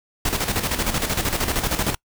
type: noise with tremolo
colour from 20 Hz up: pink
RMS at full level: -21 dBFS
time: 0.25-1.95 s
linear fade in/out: 5 ms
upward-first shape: square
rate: 13 Hz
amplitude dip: 60%
effects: noise-tail reverb RT60 0.1 s tail -26 dB re dry